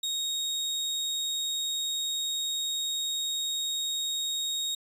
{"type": "tone", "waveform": "30% pulse", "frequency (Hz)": 3750, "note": "A#7", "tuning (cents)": 10, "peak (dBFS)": -26, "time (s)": [0.03, 4.75], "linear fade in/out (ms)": 5, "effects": ["resampled to 32000 Hz"]}